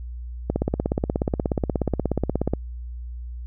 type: click train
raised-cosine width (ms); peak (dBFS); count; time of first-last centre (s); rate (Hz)
2; -8; 35; 0.5-2.536; 16.7
effects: added 60 Hz sine -31 dBFS peak until 3.46 s